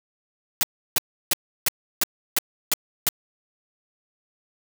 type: noise bursts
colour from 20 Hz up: white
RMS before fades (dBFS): -20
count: 8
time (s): 0.61-3.088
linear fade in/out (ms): 0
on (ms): 21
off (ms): 330
effects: none